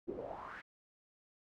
brown noise with band-pass filter sweep, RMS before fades -45 dBFS, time 0.07-0.62 s, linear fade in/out 20 ms, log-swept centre 320 to 1900 Hz, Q 5, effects none

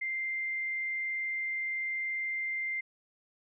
sine tone, 2093 Hz, C7, in tune, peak -31 dBFS, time 0.01-2.81 s, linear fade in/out 10 ms, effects none

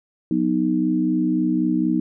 sine chord, B major, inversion second, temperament equal with one note detuned, 182.13 / 246.9 / 311.1 Hz, F#3 / B3 / D#4, -27 / 0 / 0 cents, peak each -24 / -22 / -20 dBFS, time 0.31-2 s, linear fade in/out 2 ms, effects none

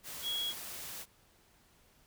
sine tone in noise, 3322 Hz, G#7, in tune, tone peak -33 dBFS, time 0.22-0.54 s, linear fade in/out 50 ms, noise white, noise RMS -44 dBFS, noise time 0.03-1.06 s, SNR +8 dB, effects pink hiss -66 dBFS RMS until 2.06 s

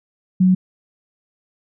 sine tone, 185 Hz, F#3, in tune, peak -10 dBFS, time 0.4-0.55 s, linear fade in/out 10 ms, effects none

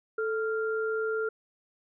sine tone pair together, 440 / 1392.1 Hz, A4 / F6, 0 / -6 cents, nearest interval octave + minor sixth, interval 1994 cents, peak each -28 / -33 dBFS, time 0.18-1.29 s, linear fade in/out 5 ms, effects none

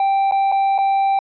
triangle tone with dropouts, 784 Hz, G5, in tune, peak -12 dBFS, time 0-1.19 s, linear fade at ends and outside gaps 2 ms, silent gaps 0.312-0.321 / 0.517-0.522 / 0.78-0.786 s, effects resampled to 11025 Hz

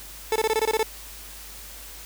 30% pulse tone bursts, 440 Hz, A4, in tune, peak -17 dBFS, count 9, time 0.32-0.83 s, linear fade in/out 2 ms, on 38 ms, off 21 ms, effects added 50 Hz sine -45 dBFS peak until 2.05 s + white hiss -42 dBFS RMS until 2.05 s

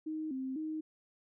sine tone with vibrato, 286.5 Hz, D4, 43 cents flat, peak -35 dBFS, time 0.06-0.81 s, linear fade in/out 10 ms, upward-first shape square, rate 2 Hz, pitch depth 150 cents each way, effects none

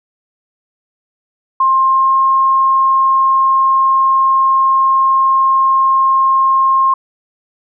sine tone with pitch glide, 1060 to 1066.8 Hz, C6 to C6, +22 to +33 cents, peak -8 dBFS, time 1.6-6.94 s, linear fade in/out 5 ms, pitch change +11 cents, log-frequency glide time 1.88-2.16 s, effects none

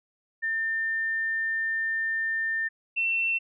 sine tone pair in turn, 1800 / 2697 Hz, A6 / E7, +39 / +39 cents, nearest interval perfect fifth, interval 700 cents, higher second, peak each -25 / -23 dBFS, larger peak second, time 0.42-2.69 / 2.96-3.39 s, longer first, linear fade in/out 20 ms, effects none

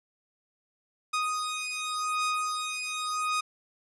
sawtooth beating tone pair, 1244.5 / 1245.39 Hz, D#6 / D#6, 0 / +1 cents, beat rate 0.89 Hz, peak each -28 dBFS, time 1.13-3.41 s, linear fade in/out 10 ms, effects resampled to 24000 Hz

